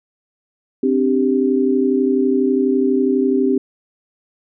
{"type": "chord", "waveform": "sine", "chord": "C suspended second", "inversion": "none", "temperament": "equal", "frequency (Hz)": [261.6, 293.7, 392], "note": ["C4", "D4", "G4"], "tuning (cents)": [0, 0, 0], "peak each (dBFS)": [-16, -21, -17], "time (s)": [0.83, 3.58], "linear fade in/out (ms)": 5, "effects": []}